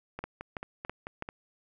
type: two click trains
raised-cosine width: 0.5 ms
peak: -20 / -23 dBFS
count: 4 / 6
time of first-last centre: 0.24-1.224 / 0.19-1.289 s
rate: 3.05 / 4.55 Hz
effects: none